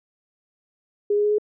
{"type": "tone with pitch steps", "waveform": "sine", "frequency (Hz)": [411.2, 414.5, 417.9, 421.3], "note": ["G#4", "G#4", "G#4", "G#4"], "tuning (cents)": [-17, -3, 11, 25], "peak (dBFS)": -17, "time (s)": [1.1, 1.384], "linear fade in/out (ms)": 5, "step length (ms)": 71, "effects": []}